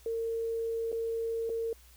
sine tone with dropouts, 456.2 Hz, A#4, 37 cents flat, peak -30 dBFS, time 0.06-1.73 s, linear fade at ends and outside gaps 2 ms, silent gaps 0.918-0.926 / 1.494-1.499 s, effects added 60 Hz sine -56 dBFS peak until 1.96 s + white hiss -60 dBFS RMS until 1.96 s

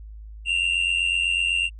triangle tone pair together, 2712 / 2800 Hz, E7 / F7, +49 / +4 cents, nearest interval minor second, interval 55 cents, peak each -22 / -21 dBFS, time 0.45-1.7 s, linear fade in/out 50 ms, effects added 53 Hz sine -37 dBFS peak until 1.79 s + resampled to 22050 Hz

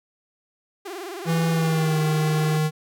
sawtooth tone with vibrato, 370 Hz, F#4, in tune, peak -28 dBFS, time 0.85-2.58 s, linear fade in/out 10 ms, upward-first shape sine, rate 19 Hz, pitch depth 170 cents each way
square tone with pitch glide, 164.81 to 154.66 Hz, E3 to D#3, 0 to -10 cents, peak -20 dBFS, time 1.25-2.71 s, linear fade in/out 50 ms, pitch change -110 cents, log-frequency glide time 1.49-2 s
effects none

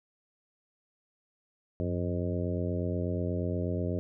harmonic tone with a mistuned harmonic, 88.3 Hz, F2, 20 cents sharp, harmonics 1 / 2 / 3 / 4 / 5 / 6 / 7, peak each -32 / -35 / -37 / -38 / -39 / -40 / -40 dBFS, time 1.8-3.99 s, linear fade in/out 0 ms, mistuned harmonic 1, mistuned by +92 cents, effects none

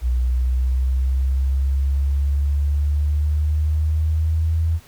sine exponential sweep, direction up, 61.1 to 82.1 Hz, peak -16 dBFS, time 0.01-4.8 s, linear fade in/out 50 ms, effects pink hiss -49 dBFS RMS until 4.87 s

